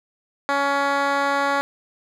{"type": "tone with band-pass filter", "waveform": "10% pulse", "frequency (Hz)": 280.5, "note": "C#4", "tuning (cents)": 21, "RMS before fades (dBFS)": -21, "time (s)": [0.49, 1.61], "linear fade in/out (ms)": 0, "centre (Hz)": 1100, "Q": 0.62, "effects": []}